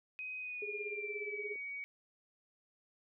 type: tone with pitch glide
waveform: sine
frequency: 2514 to 2253 Hz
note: D#7 to C#7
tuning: +17 to +28 cents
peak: -40 dBFS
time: 0.19-1.84 s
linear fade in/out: 0 ms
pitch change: -189 cents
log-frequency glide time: 0.39-1.48 s
type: tone with tremolo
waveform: sine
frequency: 415.3 Hz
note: G#4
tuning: in tune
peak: -37 dBFS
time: 0.62-1.56 s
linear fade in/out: 2 ms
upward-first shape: triangle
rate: 17 Hz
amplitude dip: 100%
effects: none